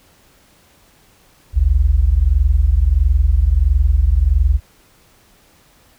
sine tone pair together, 51.92 / 73.42 Hz, G#1 / D2, 0 / 0 cents, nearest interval tritone, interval 600 cents, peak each -13 dBFS, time 1.53-4.6 s, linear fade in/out 50 ms, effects pink hiss -52 dBFS RMS until 5.98 s

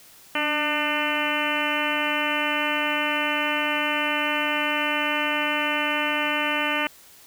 harmonic tone with a mistuned harmonic, 299.6 Hz, D4, 35 cents sharp, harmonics 1 / 2 / 3 / 4 / 5 / 6 / 7 / 8 / 9 / 10, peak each -31 / -31 / -31 / -31 / -31 / -31 / -31 / -31 / -31 / -31 dBFS, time 0.35-6.87 s, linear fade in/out 2 ms, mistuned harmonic 1, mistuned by -52 cents, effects white hiss -50 dBFS RMS until 7.26 s

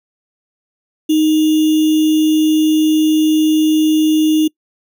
sine tone with sample-and-hold, 311.1 Hz, D#4, in tune, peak -9 dBFS, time 1.09-4.48 s, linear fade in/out 10 ms, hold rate 3150 Hz, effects noise-tail reverb RT60 0.1 s tail -25 dB re dry

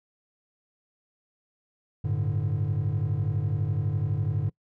triangle chord, G suspended second, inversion none, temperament equal, 98 / 110 / 146.83 Hz, G2 / A2 / D3, 0 / 0 / 0 cents, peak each -26 dBFS, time 2.04-4.5 s, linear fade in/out 10 ms, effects noise-tail reverb RT60 0.1 s tail -25 dB re dry + tanh soft clip ceiling -17 dBFS

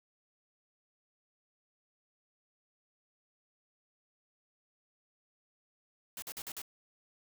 white noise bursts, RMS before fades -42 dBFS, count 5, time 6.17-6.618 s, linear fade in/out 2 ms, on 52 ms, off 47 ms, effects none

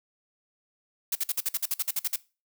blue noise bursts, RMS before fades -27 dBFS, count 13, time 1.12-2.161 s, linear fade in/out 5 ms, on 33 ms, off 51 ms, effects noise-tail reverb RT60 0.3 s tail -20 dB re dry

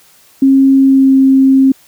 sine tone with pitch glide, 270 to 267.2 Hz, C#4 to C4, -45 to +36 cents, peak -4 dBFS, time 0.42-1.72 s, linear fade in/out 5 ms, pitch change -19 cents, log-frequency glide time 0.75-1.16 s, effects white hiss -46 dBFS RMS until 1.87 s

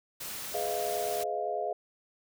white noise, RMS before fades -39 dBFS, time 0.2-1.24 s, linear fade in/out 10 ms
sine chord, F half-diminished seventh, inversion first, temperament just, 419.1 / 502.9 / 628.6 / 698.5 Hz, Ab4 / Cb5 / Eb5 / F5, +16 / +31 / +18 / 0 cents, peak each -36 / -39 / -35 / -33 dBFS, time 0.54-1.73 s, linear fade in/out 5 ms
effects none

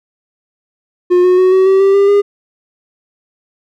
triangle tone with pitch steps, 357.8 / 364.3 / 370.8 / 377.5 / 384.4 / 391.3 / 398.4 / 405.6 Hz, F4 / F#4 / F#4 / F#4 / G4 / G4 / G4 / G#4, +42 / -27 / +4 / +35 / -34 / -3 / +28 / -41 cents, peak -4 dBFS, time 1.1-2.22 s, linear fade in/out 20 ms, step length 140 ms, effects none

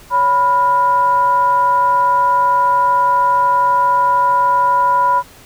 sine tone with frequency modulation, 987.8 Hz, B5, in tune, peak -10 dBFS, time 0.1-5.23 s, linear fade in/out 50 ms, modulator 428 Hz, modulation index 0.41, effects pink hiss -42 dBFS RMS until 5.45 s

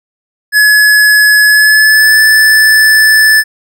square tone with pitch glide, 1699 to 1746.8 Hz, G#6 to A6, +39 to -13 cents, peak -4 dBFS, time 0.52-3.44 s, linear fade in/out 50 ms, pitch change +48 cents, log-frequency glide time 1.46-2.2 s, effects none

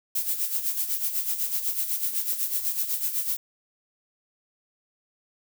violet noise with tremolo, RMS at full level -25 dBFS, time 0.15-3.37 s, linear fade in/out 5 ms, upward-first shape sine, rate 8 Hz, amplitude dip 65%, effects none

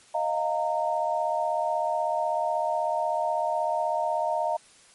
sine chord, Eb suspended second, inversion none, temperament equal with one note detuned, 622.3 / 698.5 / 920 Hz, Eb5 / F5 / Bb5, 0 / 0 / -23 cents, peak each -28 dBFS, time 0.14-4.57 s, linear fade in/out 10 ms, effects white hiss -55 dBFS RMS until 4.94 s + MP3 48 kbps

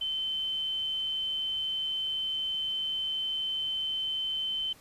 sine tone, 3074 Hz, G7, 35 cents flat, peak -29 dBFS, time 0.01-4.73 s, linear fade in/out 5 ms, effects pink hiss -56 dBFS RMS until 4.8 s + resampled to 32000 Hz

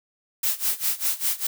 blue noise with tremolo, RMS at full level -22 dBFS, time 0.43-1.47 s, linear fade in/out 5 ms, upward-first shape sine, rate 5 Hz, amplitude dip 90%, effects none

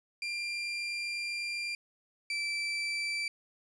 30% pulse tone pair in turn, 2384 / 2331 Hz, D7 / D7, +25 / -14 cents, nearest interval unison, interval 39 cents, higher first, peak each -31 / -29 dBFS, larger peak second, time 0.22-1.75 / 2.3-3.28 s, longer first, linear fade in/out 2 ms, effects resampled to 22050 Hz

